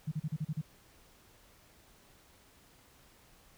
sine tone bursts, 154.1 Hz, D#3, 16 cents flat, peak -31 dBFS, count 7, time 0.07-0.615 s, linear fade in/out 10 ms, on 47 ms, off 36 ms, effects pink hiss -62 dBFS RMS until 3.57 s

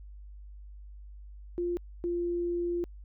sine tone pair in turn, 349.2 / 347 Hz, F4 / F4, 0 / -11 cents, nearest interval unison, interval 11 cents, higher first, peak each -28 dBFS, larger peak neither, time 1.58-1.77 / 2.04-2.84 s, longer second, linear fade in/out 0 ms, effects added 50 Hz sine -44 dBFS peak until 3.04 s

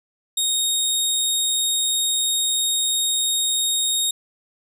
20% pulse tone, 3729 Hz, A#7, in tune, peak -13 dBFS, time 0.37-4.11 s, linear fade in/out 5 ms, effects none

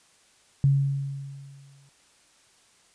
sine tone with exponential decay, 138.59 Hz, C#3, in tune, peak -15 dBFS, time 0.64-1.89 s, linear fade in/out 0 ms, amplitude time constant 270 ms, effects white hiss -60 dBFS RMS until 2.94 s + resampled to 22050 Hz

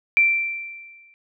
sine tone with exponential decay, 2349 Hz, D7, in tune, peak -11 dBFS, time 0.17-1.14 s, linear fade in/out 0 ms, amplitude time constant 210 ms, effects none

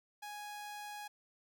sawtooth tone, 830.6 Hz, G#5, in tune, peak -40 dBFS, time 0.22-1.08 s, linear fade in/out 10 ms, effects none

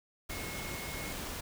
sine tone in noise, 2169 Hz, C#7, 38 cents flat, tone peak -45 dBFS, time 0.3-1.13 s, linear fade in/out 10 ms, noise pink, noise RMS -40 dBFS, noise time 0.29-1.41 s, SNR -8 dB, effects none

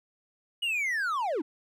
triangle linear sweep, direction down, 2928 to 261.6 Hz, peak -25 dBFS, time 0.62-1.42 s, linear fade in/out 10 ms, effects none

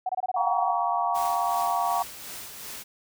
sine tone bursts, 744 Hz, F#5, 9 cents sharp, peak -24 dBFS, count 12, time 0.06-0.708 s, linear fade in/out 5 ms, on 32 ms, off 24 ms
sine chord, G half-diminished seventh, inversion third, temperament just, 705.6 / 784 / 940.8 / 1128.9 Hz, F5 / G5 / Bb5 / Db6, +18 / 0 / +16 / +31 cents, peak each -27 / -30 / -28 / -29 dBFS, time 0.36-2.03 s, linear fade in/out 10 ms
white noise with tremolo, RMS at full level -38 dBFS, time 1.14-2.84 s, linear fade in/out 20 ms, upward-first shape sine, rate 2.7 Hz, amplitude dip 40%
effects none

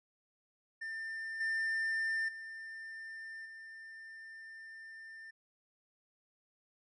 triangle tone with level steps, 1794 Hz, A6, 33 cents sharp, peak -37 / -30 / -42 / -46 dBFS, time 0.81-5.31 s, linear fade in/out 10 ms, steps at 1.4 / 2.28 / 3.45 s, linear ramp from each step 10 ms, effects resampled to 24000 Hz

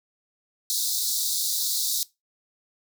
pink high-pass noise, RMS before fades -26 dBFS, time 0.7-2.03 s, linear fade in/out 0 ms, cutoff 3700 Hz, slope 96 dB/octave, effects noise-tail reverb RT60 0.2 s tail -20 dB re dry

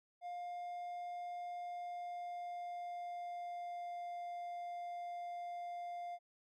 triangle tone with pitch glide, 706 to 700.7 Hz, F5 to F5, +19 to +6 cents, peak -40 dBFS, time 0.21-6.19 s, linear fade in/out 50 ms, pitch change -13 cents, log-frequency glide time 1.56-4.08 s, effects none

